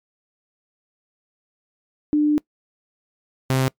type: tone pair in turn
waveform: sine / sawtooth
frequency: 298.6 / 131.41 Hz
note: D4 / C3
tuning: +29 / +8 cents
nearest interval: octave + major second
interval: 1421 cents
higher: first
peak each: -14 / -13 dBFS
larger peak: second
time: 2.13-2.38 / 3.5-3.68 s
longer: first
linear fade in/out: 0 ms
effects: noise-tail reverb RT60 0.1 s tail -23 dB re dry + MP3 96 kbps